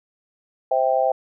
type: chord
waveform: sine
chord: C major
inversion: none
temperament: just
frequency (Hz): 523.3 / 654.1 / 784.9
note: C5 / E5 / G5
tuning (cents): 0 / -14 / +2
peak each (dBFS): -21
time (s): 0.71-1.12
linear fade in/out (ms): 5
effects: none